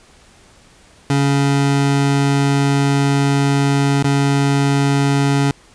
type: tone with dropouts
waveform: 25% pulse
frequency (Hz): 140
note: C#3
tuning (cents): +18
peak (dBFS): -9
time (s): 1.1-5.51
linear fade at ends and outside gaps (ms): 2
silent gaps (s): 4.027-4.043
effects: pink hiss -48 dBFS RMS until 5.74 s + resampled to 22050 Hz